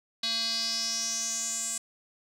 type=tone with band-pass filter sweep; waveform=square; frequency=227.5 Hz; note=A#3; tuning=42 cents flat; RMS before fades=-31 dBFS; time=0.23-1.78 s; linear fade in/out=5 ms; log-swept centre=4100 to 7900 Hz; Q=6.2; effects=none